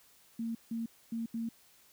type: tone bursts at uneven times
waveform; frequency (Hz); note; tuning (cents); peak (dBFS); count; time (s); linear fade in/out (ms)
sine; 228.8; A#3; -32; -33; 4; 0.39-0.55 / 0.71-0.86 / 1.12-1.26 / 1.34-1.49; 5
effects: white hiss -63 dBFS RMS until 1.92 s